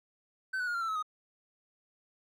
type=tone with pitch steps; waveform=triangle; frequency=1530 / 1478.7 / 1429.2 / 1381.3 / 1335 / 1290.3 / 1247.1 Hz; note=G6 / F#6 / F6 / F6 / E6 / E6 / D#6; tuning=-42 / -1 / +40 / -19 / +22 / -37 / +4 cents; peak=-29 dBFS; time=0.53-1.027 s; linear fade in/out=10 ms; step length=71 ms; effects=none